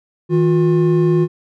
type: tone pair together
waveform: triangle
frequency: 159.9 / 356.5 Hz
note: D#3 / F4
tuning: +48 / +36 cents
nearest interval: octave + major second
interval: 1388 cents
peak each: -12 dBFS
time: 0.29-1.28 s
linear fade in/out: 50 ms
effects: none